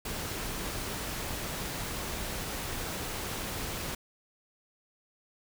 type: noise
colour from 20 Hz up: pink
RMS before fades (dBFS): -36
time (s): 0.05-3.95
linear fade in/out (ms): 5
effects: none